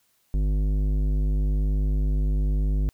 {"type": "tone with tanh clipping", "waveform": "triangle", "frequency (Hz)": 50.5, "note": "G#1", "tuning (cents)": -48, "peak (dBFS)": -22, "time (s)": [0.34, 2.89], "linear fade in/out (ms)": 0, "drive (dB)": 17, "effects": ["white hiss -67 dBFS RMS until 2.93 s"]}